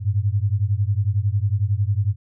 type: beating tone pair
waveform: sine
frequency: 97 / 108 Hz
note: G2 / A2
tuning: -18 / -32 cents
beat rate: 11 Hz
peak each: -20 / -21 dBFS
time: 0-2.16 s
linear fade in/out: 50 ms
effects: none